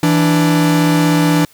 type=tone pair together; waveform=45% pulse; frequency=164.83 / 293.7 Hz; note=E3 / D4; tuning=0 / 0 cents; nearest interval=minor seventh; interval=1000 cents; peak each=-13 dBFS; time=0.03-1.45 s; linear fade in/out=2 ms; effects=white hiss -48 dBFS RMS until 1.53 s